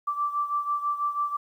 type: beating tone pair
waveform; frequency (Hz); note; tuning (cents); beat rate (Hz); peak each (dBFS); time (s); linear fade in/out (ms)
sine; 1167 / 1173.1; D6 / D6; -11 / -2; 6.1; -26 / -31; 0.07-1.37; 10
effects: 10-bit